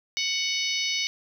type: harmonic tone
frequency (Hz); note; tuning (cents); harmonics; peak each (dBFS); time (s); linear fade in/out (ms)
742; F#5; +5; 3 / 4 / 5 / 6 / 7 / 8; -30 / -31 / -32 / -33 / -33 / -34; 0.17-1.07; 0
effects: 9-bit